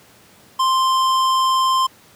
sine tone with hard clipping, 1046.5 Hz, C6, in tune, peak -16 dBFS, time 0.59-1.87 s, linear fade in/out 10 ms, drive 14 dB, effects pink hiss -49 dBFS RMS until 2.15 s + high-pass 100 Hz 12 dB/octave

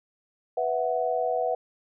sine chord, B suspended fourth, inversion none, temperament equal, 493.9 / 659.3 / 740 Hz, B4 / E5 / F#5, 0 / 0 / 0 cents, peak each -28 dBFS, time 0.57-1.55 s, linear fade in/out 5 ms, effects none

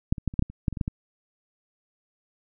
clicks, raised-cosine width 5 ms, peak -8 / -22 / -12 / -25 / -9 / -10 / -28 / -10 / -20 / -20 / -12 / -15 dBFS, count 12, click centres 0.125 / 0.182 / 0.277 / 0.339 / 0.393 / 0.424 / 0.5 / 0.682 / 0.727 / 0.772 / 0.812 / 0.879 s, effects none

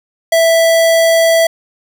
square tone, 659.3 Hz, E5, in tune, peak -8 dBFS, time 0.32-1.47 s, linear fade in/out 5 ms, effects none

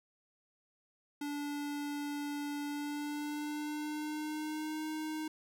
square tone with pitch glide, 290 to 310.8 Hz, D4 to D#4, -22 to -2 cents, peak -37 dBFS, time 1.21-5.28 s, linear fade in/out 5 ms, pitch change +120 cents, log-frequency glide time 2.66-4.86 s, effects none

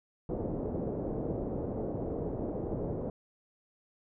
white low-pass noise, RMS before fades -35 dBFS, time 0.29-3.1 s, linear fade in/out 2 ms, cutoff 530 Hz, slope 24 dB/octave, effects none

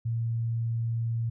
sine tone, 115.3 Hz, A#2, 19 cents flat, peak -26 dBFS, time 0.05-1.3 s, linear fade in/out 10 ms, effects none

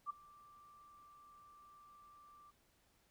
sine tone with ADSR envelope, 1175 Hz, D6, 1 cent sharp, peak -36 dBFS, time 0.06-2.51 s, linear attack 39 ms, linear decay 11 ms, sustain -23 dB, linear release 11 ms, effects pink hiss -74 dBFS RMS until 3.1 s

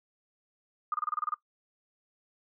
sine tone bursts, 1224 Hz, D#6, 29 cents flat, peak -27 dBFS, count 9, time 0.92-1.341 s, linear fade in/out 2 ms, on 21 ms, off 29 ms, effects noise-tail reverb RT60 0.1 s tail -17 dB re dry

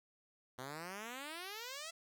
5% pulse exponential sweep, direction up, 123.47 to 676 Hz, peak -33 dBFS, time 0.58-1.91 s, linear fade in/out 10 ms, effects none

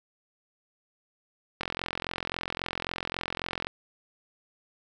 click train, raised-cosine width 0.3 ms, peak -14 dBFS, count 91, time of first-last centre 1.61-3.669 s, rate 43.7 Hz, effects none

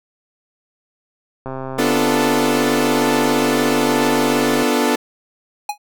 click train, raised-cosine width 1 ms, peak -14 dBFS, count 419, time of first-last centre 1.46-4.627 s, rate 132 Hz
sawtooth chord, B half-diminished seventh, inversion none, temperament equal, 246.9 / 293.7 / 349.2 / 440 Hz, B3 / D4 / F4 / A4, 0 / 0 / 0 / 0 cents, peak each -15 / -16 / -20 / -16 dBFS, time 1.78-4.96 s, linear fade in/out 10 ms
square tone with exponential decay, 830.6 Hz, G#5, in tune, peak -17 dBFS, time 5.69-5.78 s, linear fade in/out 5 ms, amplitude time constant 18 ms
effects none

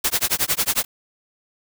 white noise with tremolo, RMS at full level -18 dBFS, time 0.04-0.85 s, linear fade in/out 5 ms, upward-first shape sine, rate 11 Hz, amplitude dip 100%, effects none

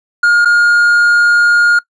triangle tone with dropouts, 1422 Hz, F6, 31 cents sharp, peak -4 dBFS, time 0.23-1.79 s, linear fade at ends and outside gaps 5 ms, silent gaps 0.449-0.455 s, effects noise-tail reverb RT60 0.1 s tail -22 dB re dry + resampled to 24000 Hz

